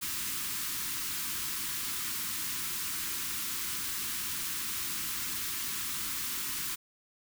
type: band-stop noise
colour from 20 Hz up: white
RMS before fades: -35 dBFS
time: 0.01-6.76 s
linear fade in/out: 20 ms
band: 370 to 980 Hz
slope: 48 dB/octave
effects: none